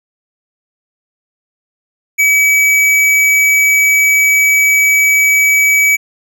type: tone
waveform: square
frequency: 2283 Hz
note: D7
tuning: 50 cents flat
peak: -8 dBFS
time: 2.18-5.97 s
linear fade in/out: 20 ms
effects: none